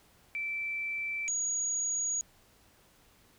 sine tone pair in turn, 2330 / 6733 Hz, D7 / G#8, -14 / +23 cents, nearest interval octave + tritone, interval 1837 cents, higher second, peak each -32 / -29 dBFS, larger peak second, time 0.35-1.28 / 1.28-2.21 s, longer neither, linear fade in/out 0 ms, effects pink hiss -63 dBFS RMS until 3.38 s

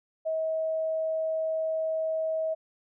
sine tone, 639 Hz, D#5, 46 cents sharp, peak -26 dBFS, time 0.25-2.55 s, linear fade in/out 20 ms, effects none

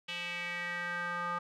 square tone with band-pass filter sweep, 174.61 Hz, F3, in tune, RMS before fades -37 dBFS, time 0.08-1.39 s, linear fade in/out 10 ms, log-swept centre 2900 to 1200 Hz, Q 3.9, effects none

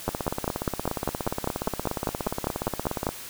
two click trains, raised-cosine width 1 ms, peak -10 / -13 dBFS, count 16 / 52, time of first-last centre 0.08-3.068 / 0.09-3.09 s, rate 5.02 / 17 Hz, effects white hiss -40 dBFS RMS until 3.29 s

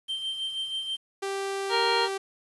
triangle tone with tremolo, 3136 Hz, G7, in tune, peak -26 dBFS, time 0.08-0.97 s, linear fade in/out 20 ms, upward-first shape sine, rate 6.2 Hz, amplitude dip 50%
sawtooth tone with pitch glide, 392 to 389.3 Hz, G4 to G4, 0 to -12 cents, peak -25 dBFS, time 1.22-2.18 s, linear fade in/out 10 ms, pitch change -12 cents, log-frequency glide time 1.65-1.84 s
harmonic tone, 466.2 Hz, A#4, in tune, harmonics 1 / 2 / 3 / 4 / 5 / 6 / 7 / 9, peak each -29 / -26 / -33 / -34 / -36 / -35 / -33 / -30 dBFS, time 1.69-2.09 s, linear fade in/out 50 ms
effects resampled to 24000 Hz + 9-bit

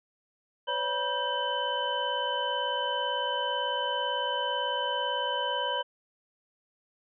sine tone cluster, 509 / 567 / 970 / 1566 / 3039 Hz, C5 / C#5 / B5 / G6 / F#7, -48 / +39 / -31 / -2 / +46 cents, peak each -36 / -35 / -31 / -36 / -33 dBFS, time 0.67-5.83 s, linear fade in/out 20 ms, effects none

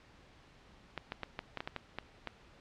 clicks, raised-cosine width 0.3 ms, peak -21 dBFS, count 10, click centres 0.977 / 1.121 / 1.233 / 1.391 / 1.573 / 1.605 / 1.675 / 1.763 / 1.986 / 2.273 s, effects pink hiss -60 dBFS RMS until 2.6 s + low-pass 4000 Hz 12 dB/octave

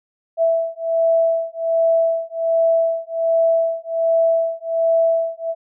sine beating tone pair, 659.3 / 660.6 Hz, E5 / E5, 0 / +4 cents, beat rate 1.3 Hz, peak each -18 / -18 dBFS, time 0.37-5.55 s, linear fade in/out 50 ms, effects none

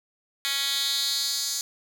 10% pulse tone with high-pass filter sweep, 277.2 Hz, C#4, in tune, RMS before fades -27 dBFS, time 0.45-1.61 s, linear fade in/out 0 ms, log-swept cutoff 2800 to 5600 Hz, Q 2.8, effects none

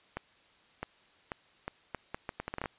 accelerating click train, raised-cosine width 0.5 ms, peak -20 dBFS, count 14, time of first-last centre 0.17-2.658 s, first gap 660 ms, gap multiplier 0.74, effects white hiss -63 dBFS RMS until 2.78 s + resampled to 8000 Hz

